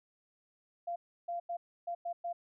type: tone bursts at uneven times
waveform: sine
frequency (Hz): 691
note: F5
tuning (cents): -19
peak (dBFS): -34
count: 6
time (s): 0.87-0.96 / 1.28-1.4 / 1.49-1.57 / 1.87-1.95 / 2.05-2.13 / 2.24-2.33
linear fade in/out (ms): 10
effects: none